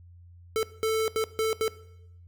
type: tone bursts at uneven times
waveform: square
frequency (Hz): 441.3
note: A4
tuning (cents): +5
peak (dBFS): -24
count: 5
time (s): 0.56-0.63 / 0.83-1.08 / 1.16-1.24 / 1.39-1.53 / 1.61-1.68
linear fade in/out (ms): 0
effects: noise-tail reverb RT60 0.8 s tail -18 dB re dry + added 87 Hz sine -48 dBFS peak until 2.27 s